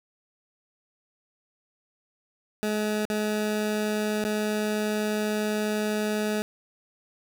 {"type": "tone with dropouts", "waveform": "20% pulse", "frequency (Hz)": 212.2, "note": "G#3", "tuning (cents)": 38, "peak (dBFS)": -20, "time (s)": [2.63, 6.42], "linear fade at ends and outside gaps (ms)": 0, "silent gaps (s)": [[3.053, 3.101], [4.241, 4.25]], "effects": []}